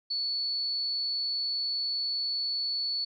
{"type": "tone", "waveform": "sine", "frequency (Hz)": 4435, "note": "C#8", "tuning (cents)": 0, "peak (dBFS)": -28, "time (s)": [0.1, 3.05], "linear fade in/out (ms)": 10, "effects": []}